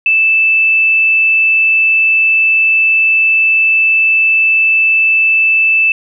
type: tone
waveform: sine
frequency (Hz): 2637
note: E7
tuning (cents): 0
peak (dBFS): -7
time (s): 0.06-5.92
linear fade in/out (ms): 2
effects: none